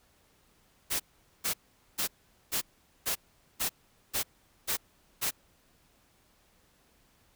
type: noise bursts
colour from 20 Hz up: white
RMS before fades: -30 dBFS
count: 9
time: 0.9-5.311 s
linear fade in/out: 20 ms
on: 99 ms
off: 440 ms
effects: pink hiss -66 dBFS RMS until 7.35 s